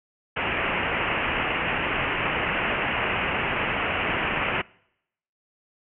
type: low-pass noise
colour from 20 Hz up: white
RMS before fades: -26 dBFS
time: 0.36-4.62 s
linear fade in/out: 10 ms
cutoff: 2900 Hz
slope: 96 dB/octave
effects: noise-tail reverb RT60 0.8 s tail -25 dB re dry